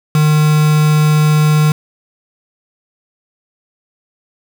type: tone with quantisation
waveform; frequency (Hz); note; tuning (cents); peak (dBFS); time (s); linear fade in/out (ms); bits
triangle; 152.5; D#3; -34; -6; 0.15-1.72; 2; 3
effects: none